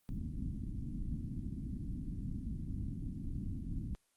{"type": "low-pass noise", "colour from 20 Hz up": "pink", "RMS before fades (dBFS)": -40, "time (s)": [0.09, 3.95], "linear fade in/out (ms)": 0, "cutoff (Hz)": 280, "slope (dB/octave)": 48, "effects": ["white hiss -75 dBFS RMS until 4.16 s", "Opus 24 kbps"]}